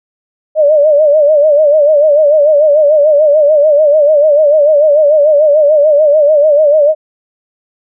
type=tone with vibrato; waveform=sine; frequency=598 Hz; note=D5; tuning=31 cents sharp; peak=-4 dBFS; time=0.55-6.95 s; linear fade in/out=50 ms; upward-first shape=sine; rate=6.8 Hz; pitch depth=90 cents each way; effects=none